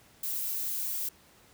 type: noise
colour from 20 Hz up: violet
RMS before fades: -33 dBFS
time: 0.23-1.09 s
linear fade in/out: 5 ms
effects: pink hiss -59 dBFS RMS until 1.53 s + high-pass 60 Hz 12 dB/octave